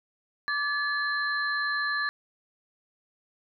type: tone cluster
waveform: sine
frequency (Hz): 1166 / 1719 / 4104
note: D6 / A6 / C8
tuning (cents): -13 / -41 / -34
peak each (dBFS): -32 / -27 / -36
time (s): 0.48-2.09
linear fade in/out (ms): 0
effects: none